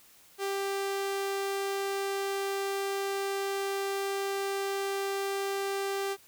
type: tone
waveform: sawtooth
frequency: 393.8 Hz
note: G4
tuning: 8 cents sharp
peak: -26 dBFS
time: 0.38-6.17 s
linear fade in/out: 50 ms
effects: white hiss -58 dBFS RMS until 6.27 s